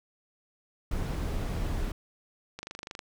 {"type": "noise", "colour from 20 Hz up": "brown", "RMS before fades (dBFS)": -31, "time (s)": [0.91, 1.92], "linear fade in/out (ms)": 5}
{"type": "click train", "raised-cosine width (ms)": 0.2, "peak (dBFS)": -22, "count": 11, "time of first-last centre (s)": [2.59, 2.992], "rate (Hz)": 24.9}
{"effects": []}